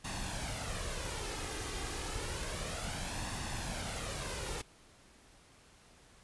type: noise with flanger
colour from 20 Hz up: pink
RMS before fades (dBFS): -39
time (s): 0.04-4.62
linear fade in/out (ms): 10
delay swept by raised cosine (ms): 1.1 to 2.5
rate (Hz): 0.3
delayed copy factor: +0.5
effects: pink hiss -61 dBFS RMS until 6.23 s + resampled to 24000 Hz